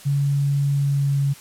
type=tone with pitch glide; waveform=sine; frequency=141.1 to 139.72 Hz; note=C#3 to C#3; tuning=+31 to +14 cents; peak=-17 dBFS; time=0.05-1.34 s; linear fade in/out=20 ms; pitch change=-17 cents; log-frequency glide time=0.71-1.22 s; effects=white hiss -44 dBFS RMS until 1.4 s + low-pass 12000 Hz 12 dB/octave